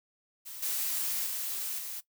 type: noise with level steps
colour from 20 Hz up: blue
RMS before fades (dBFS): -43 / -32 / -35 / -39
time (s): 0.45-2.01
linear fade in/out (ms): 20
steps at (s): 0.62 / 1.26 / 1.78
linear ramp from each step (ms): 10
effects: noise-tail reverb RT60 0.1 s tail -18 dB re dry